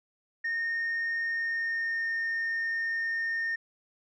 sine tone with pitch glide, 1839 to 1827.4 Hz, A#6 to A#6, -24 to -35 cents, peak -26 dBFS, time 0.44-3.56 s, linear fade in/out 10 ms, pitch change -11 cents, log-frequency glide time 1.2-2.08 s, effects tanh soft clip ceiling -26 dBFS

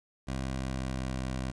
15% pulse tone with pitch glide, 65.8 to 64.59 Hz, C2 to C2, +10 to -22 cents, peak -26 dBFS, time 0.27-1.52 s, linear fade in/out 20 ms, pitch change -32 cents, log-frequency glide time 0.37-1.24 s, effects resampled to 22050 Hz + 9-bit

